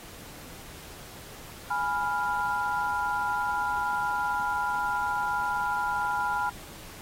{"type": "chord", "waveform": "sine", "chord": "F diminished", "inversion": "first", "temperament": "equal", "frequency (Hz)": [830.6, 987.8, 1396.9], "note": ["Ab5", "Cb6", "F6"], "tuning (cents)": [0, 0, 0], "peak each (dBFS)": -30, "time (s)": [1.7, 6.5], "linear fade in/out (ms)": 10, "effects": ["pink hiss -46 dBFS RMS until 7.01 s", "AAC 48 kbps"]}